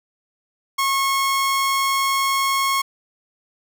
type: tone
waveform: sawtooth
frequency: 1090 Hz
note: C#6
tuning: 29 cents flat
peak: -14 dBFS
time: 0.78-2.82 s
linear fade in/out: 10 ms
effects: none